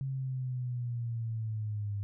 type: linear sweep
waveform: sine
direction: down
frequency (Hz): 135.7 to 100.3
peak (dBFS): -32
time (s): 0.01-2.03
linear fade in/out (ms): 0
effects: none